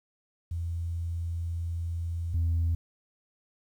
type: tone pair in turn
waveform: sine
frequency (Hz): 84.5 / 83.43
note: E2 / E2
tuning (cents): +43 / +21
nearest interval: unison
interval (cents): 22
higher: first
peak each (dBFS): -29 / -22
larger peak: second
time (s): 0.51-2.34 / 2.34-2.75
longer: first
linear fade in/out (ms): 5
effects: tanh soft clip ceiling -21 dBFS + 10-bit